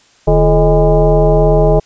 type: tone with frequency modulation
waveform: sine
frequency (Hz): 235.3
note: A#3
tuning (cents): +16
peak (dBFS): -6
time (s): 0.27-1.8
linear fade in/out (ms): 10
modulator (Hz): 194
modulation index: 2.5
effects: white hiss -49 dBFS RMS until 1.85 s + resampled to 16000 Hz